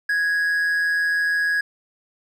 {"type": "tone with amplitude modulation", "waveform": "triangle", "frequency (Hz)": 1661.2, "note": "G#6", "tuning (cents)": 0, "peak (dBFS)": -15, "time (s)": [0.09, 1.61], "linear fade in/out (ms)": 5, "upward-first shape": "sine", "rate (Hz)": 166, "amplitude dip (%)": 35, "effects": []}